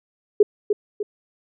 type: tone with echo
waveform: sine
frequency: 415.3 Hz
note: G#4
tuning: in tune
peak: -8 dBFS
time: 0.4-0.43 s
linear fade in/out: 5 ms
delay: 300 ms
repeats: 2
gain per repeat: -7 dB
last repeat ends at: 1.03 s
effects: none